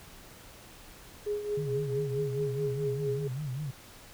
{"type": "tone with tremolo", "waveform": "sine", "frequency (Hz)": 415.3, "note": "G#4", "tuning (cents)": 0, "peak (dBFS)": -27, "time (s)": [1.26, 3.28], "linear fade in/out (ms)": 10, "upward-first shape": "triangle", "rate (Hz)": 4.5, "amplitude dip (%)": 70}
{"type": "tone with vibrato", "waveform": "sine", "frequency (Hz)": 138.59, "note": "C#3", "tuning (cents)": 0, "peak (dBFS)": -32, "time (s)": [1.57, 3.71], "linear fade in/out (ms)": 5, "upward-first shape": "sine", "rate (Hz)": 5, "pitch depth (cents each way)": 180}
{"effects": ["pink hiss -51 dBFS RMS until 4.13 s"]}